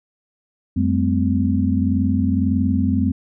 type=tone cluster; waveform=sine; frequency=89.6 / 195.2 / 216.8 / 257.2 Hz; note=F2 / G3 / A3 / C4; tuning=+45 / -7 / -25 / -30 cents; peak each=-20 / -23 / -22 / -20 dBFS; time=0.76-3.12 s; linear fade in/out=10 ms; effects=none